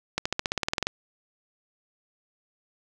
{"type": "accelerating click train", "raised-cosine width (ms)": 0.2, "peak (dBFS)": -8, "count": 13, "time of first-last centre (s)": [0.18, 0.869], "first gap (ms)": 75, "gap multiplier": 0.95, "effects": []}